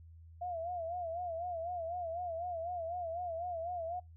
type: tone with vibrato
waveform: sine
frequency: 686 Hz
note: F5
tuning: 31 cents flat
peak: -36 dBFS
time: 0.41-4 s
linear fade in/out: 10 ms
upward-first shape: sine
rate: 4 Hz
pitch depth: 94 cents each way
effects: noise-tail reverb RT60 0.2 s tail -26 dB re dry + added 82 Hz sine -52 dBFS peak until 4.16 s